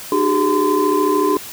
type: tone cluster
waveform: sine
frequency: 302.8 / 379 / 412.6 / 1025 Hz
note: D#4 / F#4 / G#4 / C6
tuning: -47 / +42 / -11 / -36 cents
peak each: -18 dBFS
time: 0.12-1.37 s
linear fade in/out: 2 ms
effects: tanh soft clip ceiling -6 dBFS + white hiss -33 dBFS RMS until 1.52 s